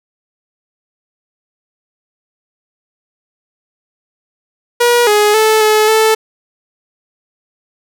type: tone with pitch steps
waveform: sawtooth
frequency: 480.1 / 418.4 / 436.5 / 429.5 / 439.2 Hz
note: B4 / G#4 / A4 / A4 / A4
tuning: -49 / +13 / -14 / -42 / -3 cents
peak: -4 dBFS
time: 4.8-6.15 s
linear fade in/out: 10 ms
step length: 270 ms
effects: none